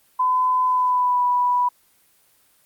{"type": "tone with pitch glide", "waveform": "sine", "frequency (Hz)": [1012, 984.3], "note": ["B5", "B5"], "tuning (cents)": [42, -6], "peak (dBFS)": -16, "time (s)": [0.19, 1.69], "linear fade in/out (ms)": 10, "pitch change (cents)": -48, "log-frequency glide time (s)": [0.65, 1.23], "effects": ["white hiss -59 dBFS RMS until 2.65 s", "Opus 24 kbps"]}